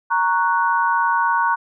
sine chord, F# major, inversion first, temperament equal, 932.3 / 1108.7 / 1480 Hz, A#5 / C#6 / F#6, 0 / 0 / 0 cents, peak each -18 / -21 / -21 dBFS, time 0.1-1.56 s, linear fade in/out 20 ms, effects none

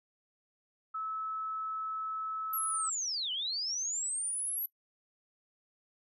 sine tone, 1300 Hz, E6, 24 cents flat, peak -34 dBFS, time 0.94-2.9 s, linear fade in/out 10 ms
sine linear two-way sweep, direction down then up, 11840 to 2918 to 11840 Hz, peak -32 dBFS, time 2.53-4.66 s, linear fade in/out 5 ms, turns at 3.32 s
effects noise-tail reverb RT60 0.1 s tail -20 dB re dry

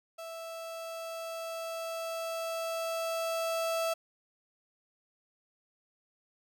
35% pulse tone with level ramp, 659 Hz, E5, 1 cent flat, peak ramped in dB -39 to -27 dBFS, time 0.18-3.94 s, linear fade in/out 10 ms, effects none

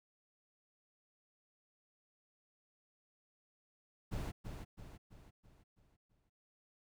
brown noise with echo, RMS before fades -40 dBFS, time 4.11-4.32 s, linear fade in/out 20 ms, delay 330 ms, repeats 6, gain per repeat -6 dB, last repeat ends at 6.3 s, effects none

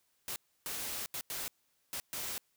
white noise bursts at uneven times, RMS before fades -39 dBFS, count 6, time 0.28-0.36 / 0.66-1.06 / 1.14-1.21 / 1.3-1.48 / 1.93-2 / 2.13-2.38 s, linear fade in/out 0 ms, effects white hiss -75 dBFS RMS until 2.56 s

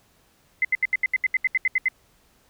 sine tone bursts, 2049 Hz, C7, 37 cents flat, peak -17 dBFS, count 13, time 0.62-1.884 s, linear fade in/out 2 ms, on 28 ms, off 75 ms, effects pink hiss -61 dBFS RMS until 2.49 s

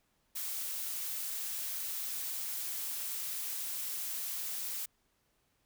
blue noise, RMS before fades -38 dBFS, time 0.35-4.86 s, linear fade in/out 10 ms, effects pink hiss -75 dBFS RMS until 5.65 s

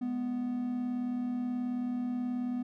triangle tone pair together, 208.9 / 247.5 Hz, G#3 / B3, +10 / +4 cents, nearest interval minor third, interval 294 cents, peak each -39 / -29 dBFS, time 0.01-2.63 s, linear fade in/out 10 ms, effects none

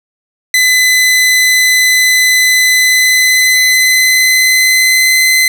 sawtooth tone with pitch glide, 2014 to 2044 Hz, B6 to C7, +33 to -41 cents, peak -3 dBFS, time 0.54-5.48 s, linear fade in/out 2 ms, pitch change +26 cents, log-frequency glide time 2.72-5.2 s, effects none

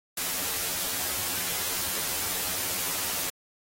white noise with comb filter, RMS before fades -30 dBFS, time 0.17-3.3 s, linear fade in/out 5 ms, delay 11 ms, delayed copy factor +1, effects AAC 48 kbps

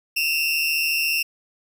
30% pulse tone pair together, 2583 / 2737 Hz, E7 / F7, -36 / -36 cents, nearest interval minor second, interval 100 cents, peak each -24 / -18 dBFS, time 0.16-1.23 s, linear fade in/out 10 ms, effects none

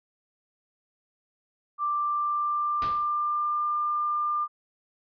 sine tone with pitch glide, 1179 to 1197.5 Hz, D6 to D6, +6 to +33 cents, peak -24 dBFS, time 1.78-4.48 s, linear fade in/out 50 ms, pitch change +27 cents, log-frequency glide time 1.95-3.66 s
pink noise with exponential decay, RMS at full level -33 dBFS, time 2.82-3.16 s, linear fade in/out 1 ms, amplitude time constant 73 ms
effects resampled to 11025 Hz

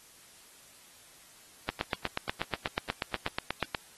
click train, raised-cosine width 0.3 ms, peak -13 dBFS, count 18, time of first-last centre 1.69-3.748 s, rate 8.26 Hz, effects white hiss -56 dBFS RMS until 3.97 s + AAC 32 kbps

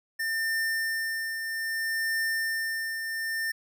square tone with tremolo, 1800 Hz, A6, 39 cents sharp, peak -26 dBFS, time 0.19-3.52 s, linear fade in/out 10 ms, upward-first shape triangle, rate 0.62 Hz, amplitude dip 50%, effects none

